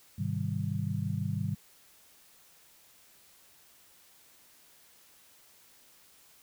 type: chord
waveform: sine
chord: Ab major seventh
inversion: none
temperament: just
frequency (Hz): 103.83 / 129.78 / 155.74 / 194.67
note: Ab2 / C3 / Eb3 / G3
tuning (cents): 0 / -14 / +2 / -12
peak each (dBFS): -34 / -36 / -35 / -36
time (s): 0.18-1.55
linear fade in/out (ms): 10
effects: white hiss -60 dBFS RMS until 6.42 s